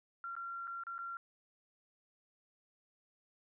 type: tone with dropouts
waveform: sine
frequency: 1374 Hz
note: F6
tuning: 29 cents flat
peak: -40 dBFS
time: 0.24-1.17 s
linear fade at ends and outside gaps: 1 ms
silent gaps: 0.353-0.365 / 0.672-0.677 / 0.836-0.868 / 0.981-0.989 s
effects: none